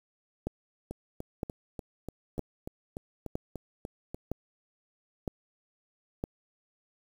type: two click trains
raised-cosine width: 2 ms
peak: -18 / -24 dBFS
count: 7 / 12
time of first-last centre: 0.47-6.239 / 0.91-4.145 s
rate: 1.04 / 3.4 Hz
effects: 8-bit